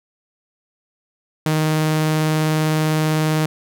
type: tone with vibrato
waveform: sawtooth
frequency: 155.7 Hz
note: D#3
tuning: 2 cents sharp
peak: -12 dBFS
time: 1.46-3.46 s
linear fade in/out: 2 ms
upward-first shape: triangle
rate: 20 Hz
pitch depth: 14 cents each way
effects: none